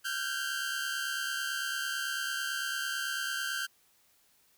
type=tone cluster; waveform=sawtooth; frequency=1387 / 1535 / 1604 Hz; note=F6 / G6 / G6; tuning=-12 / -37 / +39 cents; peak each=-36 / -31 / -34 dBFS; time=0.04-3.67 s; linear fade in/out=20 ms; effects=white hiss -67 dBFS RMS until 4.57 s